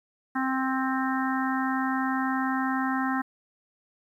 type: harmonic tone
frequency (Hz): 263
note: C4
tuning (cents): +9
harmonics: 1 / 3 / 4 / 5 / 6 / 7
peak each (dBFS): -27 / -32 / -33 / -34 / -35 / -35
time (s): 0.35-3.22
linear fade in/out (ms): 10
effects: 10-bit

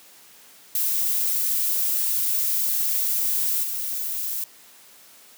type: noise with level steps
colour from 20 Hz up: violet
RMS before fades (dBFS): -23 / -28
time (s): 0.75-4.44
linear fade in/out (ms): 2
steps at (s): 3.63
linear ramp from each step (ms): 5
effects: white hiss -50 dBFS RMS until 5.37 s + high-pass 150 Hz 12 dB/octave

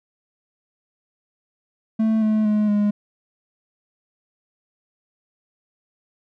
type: tone with pitch steps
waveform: triangle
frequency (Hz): 220.6 / 215.9 / 211.4 / 206.9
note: A3 / A3 / G#3 / G#3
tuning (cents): +5 / -33 / +31 / -6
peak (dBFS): -14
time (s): 1.99-2.91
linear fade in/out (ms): 10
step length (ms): 230
effects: none

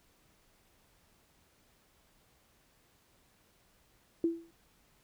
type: tone with exponential decay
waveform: sine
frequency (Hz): 333.5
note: E4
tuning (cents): +20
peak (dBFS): -23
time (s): 4.24-4.51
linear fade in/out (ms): 2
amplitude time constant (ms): 58
effects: pink hiss -68 dBFS RMS until 5.03 s

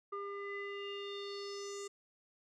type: tone with low-pass filter sweep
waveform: square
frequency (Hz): 401.4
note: G4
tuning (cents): +41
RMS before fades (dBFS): -43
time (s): 0.12-1.88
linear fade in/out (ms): 10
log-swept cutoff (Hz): 1300 to 7500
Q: 5
effects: none

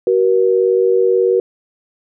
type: tone pair together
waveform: sine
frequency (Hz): 377.6 / 476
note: F#4 / A#4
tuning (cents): +35 / +36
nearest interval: major third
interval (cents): 401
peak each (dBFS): -13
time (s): 0.07-1.4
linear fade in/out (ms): 2
effects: none

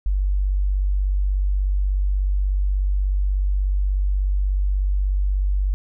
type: tone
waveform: sine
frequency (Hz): 48.26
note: G1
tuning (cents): -26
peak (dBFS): -17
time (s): 0.06-5.74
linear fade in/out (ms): 0
effects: none

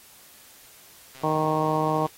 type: click train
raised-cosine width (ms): 0.2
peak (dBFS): -29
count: 123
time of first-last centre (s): 1.15-2.074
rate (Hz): 132
type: harmonic tone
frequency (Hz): 155.56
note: D#3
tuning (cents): 0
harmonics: 1 / 2 / 3 / 4 / 5 / 6 / 7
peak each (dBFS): -29 / -29 / -29 / -29 / -29 / -29 / -29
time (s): 1.23-2.07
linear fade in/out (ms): 10
effects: white hiss -51 dBFS RMS until 2.17 s + AAC 48 kbps

